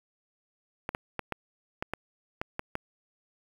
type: clicks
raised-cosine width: 0.5 ms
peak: -16 dBFS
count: 9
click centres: 0.891 / 0.949 / 1.193 / 1.323 / 1.825 / 1.936 / 2.415 / 2.594 / 2.754 s
effects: 7-bit